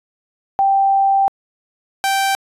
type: tone pair in turn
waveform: sine / sawtooth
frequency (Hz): 784 / 781.1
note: G5 / G5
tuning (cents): 0 / -6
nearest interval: unison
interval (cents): 6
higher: first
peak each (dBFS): -11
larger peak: neither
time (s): 0.59-1.28 / 2.04-2.35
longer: first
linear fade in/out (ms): 0
effects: resampled to 32000 Hz